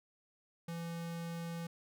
square tone, 168.2 Hz, E3, 35 cents sharp, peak -40 dBFS, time 0.68-1.67 s, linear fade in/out 5 ms, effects none

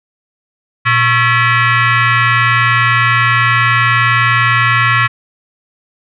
sine tone with frequency modulation, 119.7 Hz, A#2, 46 cents sharp, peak -8 dBFS, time 0.85-5.08 s, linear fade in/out 20 ms, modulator 610 Hz, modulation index 3.8, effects none

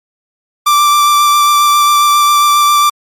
45% pulse tone with vibrato, 1174.7 Hz, D6, in tune, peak -6 dBFS, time 0.66-2.9 s, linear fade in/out 10 ms, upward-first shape sine, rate 7.4 Hz, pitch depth 12 cents each way, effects MP3 64 kbps

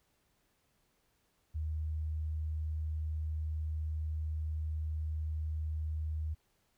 sine tone, 77.8 Hz, D#2, in tune, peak -33 dBFS, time 1.54-6.35 s, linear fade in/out 20 ms, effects pink hiss -75 dBFS RMS until 6.77 s

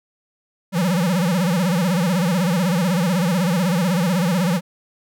square tone with vibrato, 178 Hz, F3, 33 cents sharp, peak -17 dBFS, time 0.72-4.61 s, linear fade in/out 50 ms, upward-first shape sine, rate 16 Hz, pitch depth 170 cents each way, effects none

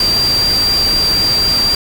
sine tone in noise, 4724 Hz, D8, 9 cents sharp, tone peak -11 dBFS, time 0-1.75 s, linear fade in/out 2 ms, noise pink, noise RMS -21 dBFS, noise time 0-1.75 s, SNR +7 dB, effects none

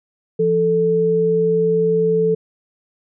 sine tone pair together, 171.02 / 440 Hz, F3 / A4, -36 / 0 cents, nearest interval octave + major third, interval 1636 cents, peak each -21 / -14 dBFS, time 0.39-2.35 s, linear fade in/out 10 ms, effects none

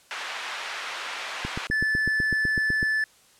white band-pass noise, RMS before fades -34 dBFS, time 0.11-1.67 s, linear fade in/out 0 ms, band 840 to 2500 Hz, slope 12 dB/octave
click train, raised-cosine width 3 ms, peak -17 dBFS, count 12, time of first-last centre 1.45-2.828 s, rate 7.98 Hz
triangle tone, 1744 Hz, A6, 16 cents flat, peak -20 dBFS, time 1.71-3.04 s, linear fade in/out 2 ms
effects white hiss -57 dBFS RMS until 3.39 s + low-pass 10000 Hz 12 dB/octave

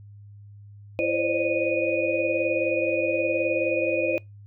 sine tone cluster, 336.2 / 517 / 536 / 601 / 2474 Hz, E4 / C5 / C5 / D5 / D#7, +34 / -21 / +42 / +40 / -10 cents, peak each -28 dBFS, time 0.99-4.18 s, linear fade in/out 0 ms, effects noise-tail reverb RT60 0.2 s tail -25 dB re dry + added 102 Hz sine -43 dBFS peak until 4.46 s

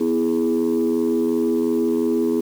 sine chord, E major, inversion second, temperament equal, 246.9 / 329.6 / 415.3 Hz, B3 / E4 / G#4, 0 / 0 / 0 cents, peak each -20 / -20 / -20 dBFS, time 0-2.41 s, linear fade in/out 10 ms, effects tanh soft clip ceiling -12 dBFS + 7-bit

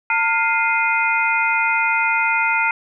sine tone cluster, 903 / 1408 / 2094 / 2474 Hz, A5 / F6 / C7 / D#7, +45 / +14 / +1 / -10 cents, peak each -21 dBFS, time 0.1-2.71 s, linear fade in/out 2 ms, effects none

